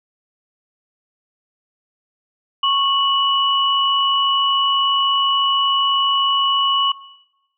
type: tone pair together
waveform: sine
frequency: 1100.9 / 2947 Hz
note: C#6 / F#7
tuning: -12 / -8 cents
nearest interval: octave + perfect fourth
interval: 1704 cents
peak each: -17 dBFS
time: 2.63-6.92 s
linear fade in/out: 5 ms
effects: noise-tail reverb RT60 1.0 s tail -21 dB re dry